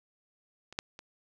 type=clicks; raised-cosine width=0.2 ms; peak=-30 / -14 / -28 dBFS; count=3; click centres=0.726 / 0.789 / 0.991 s; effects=none